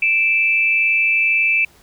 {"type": "tone pair together", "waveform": "sine", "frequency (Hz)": [2349, 2627], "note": ["D7", "E7"], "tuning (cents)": [0, -7], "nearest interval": "major second", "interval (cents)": 193, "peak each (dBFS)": -16, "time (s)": [0.02, 1.65], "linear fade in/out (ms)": 5, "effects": ["pink hiss -51 dBFS RMS until 1.82 s"]}